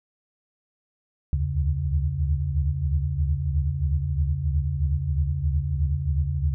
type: tone cluster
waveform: sine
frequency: 72 / 75.1 / 83.1 / 138.1 Hz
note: D2 / D2 / E2 / C#3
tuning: -34 / +39 / +15 / -6 cents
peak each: -27 dBFS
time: 1.33-6.54 s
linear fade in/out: 0 ms
effects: none